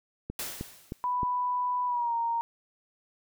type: click train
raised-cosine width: 3 ms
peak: -21 dBFS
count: 4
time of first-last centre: 0.3-1.232 s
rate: 3.22 Hz
type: noise with exponential decay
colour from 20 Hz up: white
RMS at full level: -33 dBFS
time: 0.39-1.13 s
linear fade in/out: 2 ms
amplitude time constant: 160 ms
type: tone with pitch glide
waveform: sine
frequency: 990 to 929.1 Hz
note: B5 to A#5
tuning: +4 to -6 cents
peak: -26 dBFS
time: 1.04-2.41 s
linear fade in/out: 0 ms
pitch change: -110 cents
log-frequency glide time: 1.86-2.14 s
effects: none